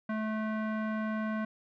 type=tone with low-pass filter; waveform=square; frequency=217.2 Hz; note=A3; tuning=22 cents flat; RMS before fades=-33 dBFS; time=0.09-1.45 s; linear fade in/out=5 ms; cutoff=1600 Hz; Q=2; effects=none